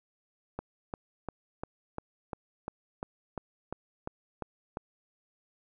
click train, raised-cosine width 1 ms, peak -21 dBFS, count 13, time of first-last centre 0.59-4.771 s, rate 2.87 Hz, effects none

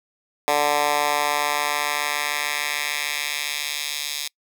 10% pulse tone with high-pass filter sweep, 146.83 Hz, D3, in tune, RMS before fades -24 dBFS, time 0.48-4.28 s, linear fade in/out 0 ms, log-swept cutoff 650 to 3800 Hz, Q 1.2, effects noise-tail reverb RT60 0.1 s tail -26 dB re dry

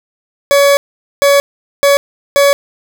40% pulse tone bursts at uneven times, 564 Hz, C#5, 30 cents sharp, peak -5 dBFS, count 4, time 0.51-0.77 / 1.22-1.4 / 1.83-1.97 / 2.36-2.53 s, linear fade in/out 0 ms, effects none

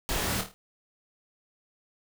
pink noise with echo, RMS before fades -30 dBFS, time 0.09-0.41 s, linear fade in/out 0 ms, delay 26 ms, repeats 5, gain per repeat -6 dB, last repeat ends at 0.54 s, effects none

